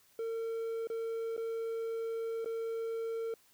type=tone with dropouts; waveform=triangle; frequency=454.5 Hz; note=A#4; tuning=44 cents flat; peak=-32 dBFS; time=0.19-3.34 s; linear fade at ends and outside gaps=2 ms; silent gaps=0.872-0.9 / 1.366-1.377 / 2.446-2.458 s; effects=white hiss -66 dBFS RMS until 3.53 s